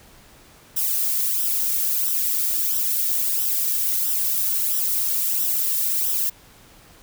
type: noise with flanger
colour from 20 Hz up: violet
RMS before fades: -22 dBFS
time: 0.76-6.3 s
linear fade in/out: 10 ms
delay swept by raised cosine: 0.44 to 2.04 ms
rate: 1.5 Hz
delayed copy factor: -0.65
effects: pink hiss -50 dBFS RMS until 7.02 s